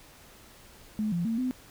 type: tone with pitch steps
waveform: sine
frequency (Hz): 214.1 / 172.3 / 226.9 / 254.6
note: A3 / F3 / A#3 / C4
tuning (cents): -47 / -23 / -47 / -47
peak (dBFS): -26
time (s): 0.99-1.51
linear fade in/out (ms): 0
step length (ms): 130
effects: pink hiss -53 dBFS RMS until 1.7 s